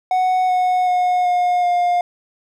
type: tone with pitch steps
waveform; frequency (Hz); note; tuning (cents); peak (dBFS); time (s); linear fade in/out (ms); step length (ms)
triangle; 740 / 731.9 / 723.9 / 716 / 708.2; F#5 / F#5 / F#5 / F5 / F5; 0 / -19 / -38 / +43 / +24; -12; 0.11-2.01; 2; 380
effects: none